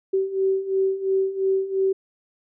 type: beating tone pair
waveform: sine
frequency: 382.6 / 385.5 Hz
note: G4 / G4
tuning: -42 / -29 cents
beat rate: 2.9 Hz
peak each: -25 / -21 dBFS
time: 0.13-1.93 s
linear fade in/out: 10 ms
effects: none